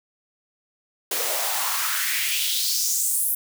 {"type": "noise with high-pass filter sweep", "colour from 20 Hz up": "white", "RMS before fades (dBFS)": -24, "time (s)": [1.11, 3.35], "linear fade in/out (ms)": 5, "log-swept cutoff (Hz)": [410, 12000], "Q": 2.9, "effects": []}